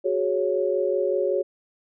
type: chord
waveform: sine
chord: F# suspended second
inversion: none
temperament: equal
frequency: 370 / 415.3 / 554.4 Hz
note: F#4 / G#4 / C#5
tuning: 0 / 0 / 0 cents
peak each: -25 / -26 / -24 dBFS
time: 0.04-1.43 s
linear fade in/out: 20 ms
effects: none

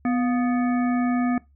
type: harmonic tone with a mistuned harmonic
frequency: 248 Hz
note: B3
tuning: 7 cents sharp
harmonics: 1 / 3 / 5 / 7 / 9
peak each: -20 / -30 / -34 / -37 / -39 dBFS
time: 0.05-1.38 s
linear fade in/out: 2 ms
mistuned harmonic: 3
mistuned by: -85 cents
effects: noise-tail reverb RT60 0.2 s tail -20 dB re dry + added 70 Hz sine -54 dBFS peak until 1.55 s

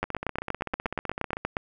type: two click trains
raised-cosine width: 0.5 ms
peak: -17 / -11 dBFS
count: 22 / 14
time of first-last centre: 0.04-1.369 / 0.03-1.568 s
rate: 15.8 / 8.45 Hz
effects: none

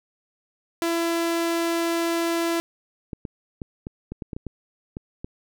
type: tone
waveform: sawtooth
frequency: 335.7 Hz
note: E4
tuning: 32 cents sharp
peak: -18 dBFS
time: 0.82-2.6 s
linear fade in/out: 0 ms
type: clicks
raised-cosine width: 3 ms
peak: -19 dBFS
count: 11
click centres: 3.132 / 3.252 / 3.618 / 3.869 / 4.12 / 4.222 / 4.332 / 4.365 / 4.467 / 4.969 / 5.245 s
effects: none

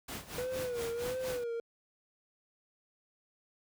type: noise with tremolo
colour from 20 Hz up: pink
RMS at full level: -40 dBFS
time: 0.08-1.44 s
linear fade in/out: 5 ms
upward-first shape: sine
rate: 4.3 Hz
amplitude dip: 80%
type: tone with vibrato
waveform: triangle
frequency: 489.4 Hz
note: B4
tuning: 16 cents flat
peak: -32 dBFS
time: 0.38-1.6 s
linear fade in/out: 2 ms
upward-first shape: sine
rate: 1.5 Hz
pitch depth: 95 cents each way
effects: high-pass 60 Hz 12 dB/octave

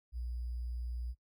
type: tone with sample-and-hold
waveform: sine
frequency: 60 Hz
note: B1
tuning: 49 cents flat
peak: -36 dBFS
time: 0.12-1.15 s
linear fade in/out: 50 ms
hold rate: 4900 Hz
effects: noise-tail reverb RT60 0.1 s tail -21 dB re dry

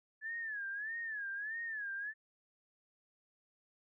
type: tone with vibrato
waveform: sine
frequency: 1716 Hz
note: A6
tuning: 44 cents flat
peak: -38 dBFS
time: 0.21-2.14 s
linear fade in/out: 50 ms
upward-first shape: sine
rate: 1.6 Hz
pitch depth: 140 cents each way
effects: none

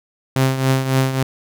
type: tone with tremolo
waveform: sawtooth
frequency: 132.4 Hz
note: C3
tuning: 21 cents sharp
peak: -8 dBFS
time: 0.36-1.23 s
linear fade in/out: 2 ms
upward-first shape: triangle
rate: 3.6 Hz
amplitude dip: 70%
effects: none

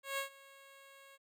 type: tone with ADSR envelope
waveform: 10% pulse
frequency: 548 Hz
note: C#5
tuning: 20 cents flat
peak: -26 dBFS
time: 0.03-1.18 s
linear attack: 150 ms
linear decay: 110 ms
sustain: -22 dB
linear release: 34 ms
effects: none

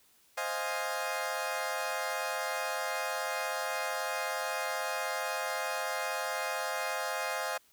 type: chord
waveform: 20% pulse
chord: F minor seventh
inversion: second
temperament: equal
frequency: 523.3 / 622.3 / 698.5 / 830.6 Hz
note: C5 / Eb5 / F5 / Ab5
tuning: 0 / 0 / 0 / 0 cents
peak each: -33 dBFS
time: 0.37-7.58 s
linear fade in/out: 10 ms
effects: white hiss -65 dBFS RMS until 7.72 s

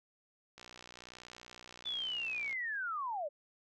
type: click train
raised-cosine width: 0.2 ms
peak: -33 dBFS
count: 120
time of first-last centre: 0.58-2.528 s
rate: 61.1 Hz
type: linear sweep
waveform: sine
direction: down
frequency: 3517 to 547 Hz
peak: -35 dBFS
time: 1.85-3.29 s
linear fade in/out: 20 ms
effects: none

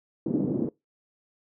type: band-pass noise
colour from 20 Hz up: white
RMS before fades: -27 dBFS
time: 0.26-0.69 s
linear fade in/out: 2 ms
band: 160 to 340 Hz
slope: 24 dB/octave
effects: noise-tail reverb RT60 0.2 s tail -23 dB re dry

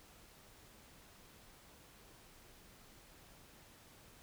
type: silence
effects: pink hiss -61 dBFS RMS until 4.22 s

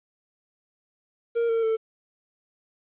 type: tone with pitch steps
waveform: triangle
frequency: 466.2 / 455.6 / 445.1 Hz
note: A#4 / A#4 / A4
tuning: 0 / -40 / +20 cents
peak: -19 dBFS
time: 1.35-1.77 s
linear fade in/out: 20 ms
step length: 140 ms
effects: resampled to 8000 Hz + 10-bit

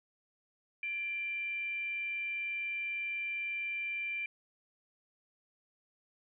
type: tone with frequency modulation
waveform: sine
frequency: 2366 Hz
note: D7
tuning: 12 cents sharp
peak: -34 dBFS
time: 0.83-4.26 s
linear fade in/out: 2 ms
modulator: 659 Hz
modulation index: 0.2
effects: none

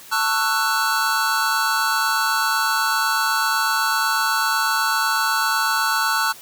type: chord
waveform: square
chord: F# minor seventh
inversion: first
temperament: just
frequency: 888 / 1110 / 1332 / 1480 Hz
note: A5 / C#6 / E6 / F#6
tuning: +16 / +2 / +18 / 0 cents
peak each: -25 / -27 / -24 / -23 dBFS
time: 0.11-6.33 s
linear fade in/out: 20 ms
effects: white hiss -42 dBFS RMS until 6.41 s + high-pass 80 Hz 12 dB/octave

